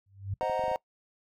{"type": "tone with exponential growth", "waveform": "sine", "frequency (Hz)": 98, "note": "G2", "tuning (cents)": 0, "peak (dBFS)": -27, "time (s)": [0.06, 0.34], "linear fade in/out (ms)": 5, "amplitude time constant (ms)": 60}
{"type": "chord", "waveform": "triangle", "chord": "C half-diminished seventh", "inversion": "none", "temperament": "equal", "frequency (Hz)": [523.3, 622.3, 740, 932.3], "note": ["C5", "Eb5", "Gb5", "Bb5"], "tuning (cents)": [0, 0, 0, 0], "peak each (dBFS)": -31, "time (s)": [0.41, 0.76], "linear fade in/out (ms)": 0}
{"type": "clicks", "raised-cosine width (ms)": 3, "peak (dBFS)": -33, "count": 6, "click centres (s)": [0.431, 0.497, 0.594, 0.639, 0.681, 0.715]}
{"effects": ["noise-tail reverb RT60 0.1 s tail -22 dB re dry"]}